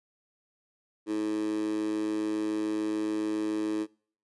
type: tone with high-pass filter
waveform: 15% pulse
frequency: 107 Hz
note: A2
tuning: 48 cents flat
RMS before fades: -30 dBFS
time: 1.06-3.87 s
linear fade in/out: 50 ms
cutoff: 330 Hz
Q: 5.4
effects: noise-tail reverb RT60 0.5 s tail -24 dB re dry + resampled to 24000 Hz